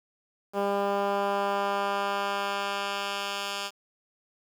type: tone with band-pass filter sweep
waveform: 10% pulse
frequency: 200 Hz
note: G3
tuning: 35 cents sharp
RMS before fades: -29 dBFS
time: 0.53-3.71 s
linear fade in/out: 50 ms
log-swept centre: 490 to 4000 Hz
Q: 0.73
effects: 8-bit